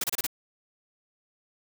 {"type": "noise bursts", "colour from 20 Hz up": "white", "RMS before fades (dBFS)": -28, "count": 5, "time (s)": [0.01, 0.267], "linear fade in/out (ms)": 5, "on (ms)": 29, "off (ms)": 28, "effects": []}